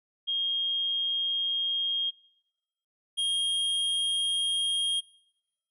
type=tone pair in turn; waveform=sine / square; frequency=3239 / 3239 Hz; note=G#7 / G#7; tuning=-44 / -44 cents; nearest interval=unison; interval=0 cents; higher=neither; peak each=-26 / -26 dBFS; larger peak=neither; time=0.27-2.11 / 3.17-5.01 s; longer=neither; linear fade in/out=20 ms; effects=noise-tail reverb RT60 1.0 s tail -25 dB re dry + resampled to 24000 Hz